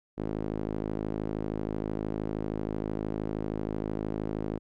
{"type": "tone with band-pass filter", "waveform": "sawtooth", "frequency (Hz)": 53, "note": "G#1", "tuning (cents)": 36, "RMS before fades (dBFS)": -33, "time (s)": [0.17, 4.59], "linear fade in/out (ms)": 20, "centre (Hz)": 330, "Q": 1.3, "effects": []}